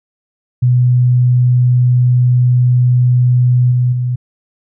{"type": "tone with level steps", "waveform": "sine", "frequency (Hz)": 124.2, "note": "B2", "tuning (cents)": 10, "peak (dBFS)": [-7, -9, -13], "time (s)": [0.62, 4.16], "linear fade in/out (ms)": 10, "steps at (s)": [3.71, 3.92], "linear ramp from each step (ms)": 10, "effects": []}